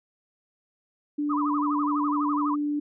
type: tone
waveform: sine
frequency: 293.7 Hz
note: D4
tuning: in tune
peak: -24 dBFS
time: 1.18-2.8 s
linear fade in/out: 10 ms
type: tone with vibrato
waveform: sine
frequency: 1108.7 Hz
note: C#6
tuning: in tune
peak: -26 dBFS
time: 1.29-2.56 s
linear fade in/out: 20 ms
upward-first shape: sine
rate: 12 Hz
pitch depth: 230 cents each way
effects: none